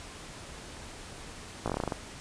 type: slowing click train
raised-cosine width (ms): 1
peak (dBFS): -16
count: 10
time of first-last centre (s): 1.66-1.922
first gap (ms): 17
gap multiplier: 1.13
effects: pink hiss -45 dBFS RMS until 2.2 s + resampled to 22050 Hz